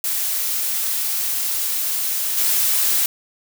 blue noise with level steps, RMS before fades -22 / -18 dBFS, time 0.04-3.06 s, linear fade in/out 2 ms, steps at 2.37 s, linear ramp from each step 10 ms, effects none

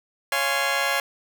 15% pulse chord, Db major seventh, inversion none, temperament just, 554.4 / 693 / 831.5 / 1039.4 Hz, Db5 / F5 / Ab5 / C6, 0 / -14 / +2 / -12 cents, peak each -20 / -22 / -22 / -25 dBFS, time 0.32-1 s, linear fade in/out 2 ms, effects none

